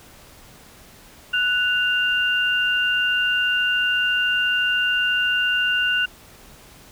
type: tone pair together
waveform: sine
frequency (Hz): 1480 / 2794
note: F#6 / F7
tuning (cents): 0 / 0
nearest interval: major seventh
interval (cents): 1100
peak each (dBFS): -20 / -21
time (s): 1.33-6.06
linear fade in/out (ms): 10
effects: pink hiss -47 dBFS RMS until 6.91 s